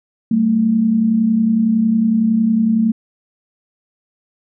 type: tone pair together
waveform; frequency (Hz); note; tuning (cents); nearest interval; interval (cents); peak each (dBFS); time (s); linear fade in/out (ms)
sine; 193.5 / 224.4; G3 / A3; -22 / +34; minor third; 256; -20 / -12; 0.31-2.92; 5
effects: none